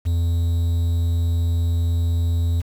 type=tone with quantisation; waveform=triangle; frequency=84.7 Hz; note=E2; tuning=48 cents sharp; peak=-15 dBFS; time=0.05-2.62 s; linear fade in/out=20 ms; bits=7; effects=none